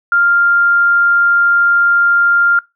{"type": "tone", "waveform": "sine", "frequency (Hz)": 1396.9, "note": "F6", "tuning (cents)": 0, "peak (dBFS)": -8, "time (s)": [0.12, 2.59], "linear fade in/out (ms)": 2, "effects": ["noise-tail reverb RT60 0.2 s tail -22 dB re dry"]}